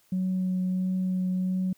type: tone with vibrato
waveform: sine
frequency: 185 Hz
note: F#3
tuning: in tune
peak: -23 dBFS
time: 0.12-1.73 s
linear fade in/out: 5 ms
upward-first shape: triangle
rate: 1.5 Hz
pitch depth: 11 cents each way
effects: tanh soft clip ceiling -21 dBFS + white hiss -64 dBFS RMS until 1.77 s